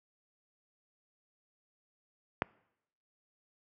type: click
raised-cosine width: 0.5 ms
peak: -12 dBFS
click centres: 2.421 s
effects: noise-tail reverb RT60 0.8 s tail -25 dB re dry + high-pass 80 Hz 12 dB/octave